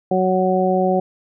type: harmonic tone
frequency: 185.7 Hz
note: F#3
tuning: 7 cents sharp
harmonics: 1 / 2 / 3 / 4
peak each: -20 / -20 / -20 / -20 dBFS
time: 0.11-1 s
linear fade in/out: 5 ms
effects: none